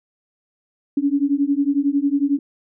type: beating tone pair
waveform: sine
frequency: 277.2 / 288.2 Hz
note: C#4 / D4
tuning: 0 / -33 cents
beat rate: 11 Hz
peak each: -19 dBFS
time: 0.97-2.39 s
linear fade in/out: 5 ms
effects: none